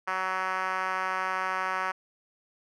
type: tone with band-pass filter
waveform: 5% pulse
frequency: 187.3 Hz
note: F#3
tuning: 21 cents sharp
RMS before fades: -30 dBFS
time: 0.07-1.92 s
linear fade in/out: 10 ms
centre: 1200 Hz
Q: 1.5
effects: none